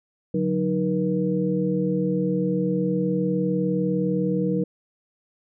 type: tone cluster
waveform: sine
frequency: 143.6 / 183.3 / 310.7 / 478.3 Hz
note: D3 / F#3 / D#4 / A#4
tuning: -39 / -16 / -2 / +44 cents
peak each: -31 / -23 / -27 / -26 dBFS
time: 0.34-4.64 s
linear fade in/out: 5 ms
effects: none